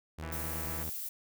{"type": "tone", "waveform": "sawtooth", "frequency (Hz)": 78.1, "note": "D#2", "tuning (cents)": 7, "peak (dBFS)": -35, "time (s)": [0.18, 0.9], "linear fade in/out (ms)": 10}
{"type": "click train", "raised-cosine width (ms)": 0.5, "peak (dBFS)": -30, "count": 100, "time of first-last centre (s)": [0.23, 0.83], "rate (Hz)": 165}
{"type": "noise", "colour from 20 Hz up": "violet", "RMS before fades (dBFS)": -39, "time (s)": [0.32, 1.09], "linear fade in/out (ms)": 5}
{"effects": []}